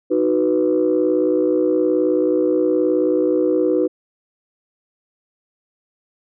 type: chord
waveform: sine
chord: B major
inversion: first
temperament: equal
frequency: 311.1 / 370 / 493.9 Hz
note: D#4 / F#4 / B4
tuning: 0 / 0 / 0 cents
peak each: -18 dBFS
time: 0.1-3.88 s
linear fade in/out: 20 ms
effects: tanh soft clip ceiling -7 dBFS